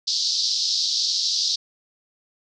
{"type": "band-pass noise", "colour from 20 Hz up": "white", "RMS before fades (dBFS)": -23, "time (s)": [0.07, 1.56], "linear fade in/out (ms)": 10, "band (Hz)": [3900, 5400], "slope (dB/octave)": 48, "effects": []}